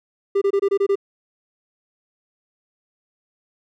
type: tone bursts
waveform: triangle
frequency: 397.1 Hz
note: G4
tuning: 22 cents sharp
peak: -13 dBFS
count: 7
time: 0.35-0.956 s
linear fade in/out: 10 ms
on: 66 ms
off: 24 ms
effects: none